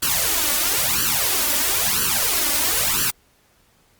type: noise with flanger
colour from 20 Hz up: white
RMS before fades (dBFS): -20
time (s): 0.02-3.11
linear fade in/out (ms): 10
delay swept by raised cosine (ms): 0.67 to 3.47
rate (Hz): 1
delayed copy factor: +0.95
effects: pink hiss -59 dBFS RMS until 3.99 s + Opus 48 kbps